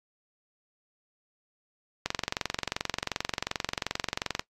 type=click train; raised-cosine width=0.2 ms; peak=-10 dBFS; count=54; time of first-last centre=2.06-4.395 s; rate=22.7 Hz; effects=noise-tail reverb RT60 0.1 s tail -20 dB re dry + AAC 64 kbps